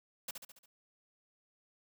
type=noise with echo; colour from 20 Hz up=white; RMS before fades=-40 dBFS; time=0.28-0.31 s; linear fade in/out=5 ms; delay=70 ms; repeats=5; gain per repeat=-5 dB; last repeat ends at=0.66 s; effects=high-pass 150 Hz 12 dB/octave